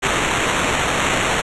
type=noise with sample-and-hold; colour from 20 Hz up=white; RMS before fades=-19 dBFS; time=0.02-1.42 s; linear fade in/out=20 ms; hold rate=4900 Hz; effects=resampled to 24000 Hz